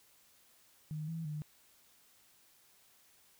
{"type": "tone with pitch steps", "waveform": "sine", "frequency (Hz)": [153.8, 163.7, 150.9], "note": ["D#3", "E3", "D3"], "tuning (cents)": [-20, -12, 47], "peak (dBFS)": -37, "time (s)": [0.91, 1.42], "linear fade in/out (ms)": 0, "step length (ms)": 170, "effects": ["white hiss -66 dBFS RMS until 3.39 s"]}